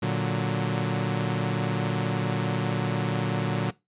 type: chord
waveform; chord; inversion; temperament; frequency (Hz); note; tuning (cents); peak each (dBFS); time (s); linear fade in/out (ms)
sawtooth; Bb augmented; none; equal; 116.54 / 146.83 / 185; Bb2 / D3 / F#3; 0 / 0 / 0; -25; 0.02-3.71; 10
effects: noise-tail reverb RT60 0.2 s tail -20 dB re dry + resampled to 8000 Hz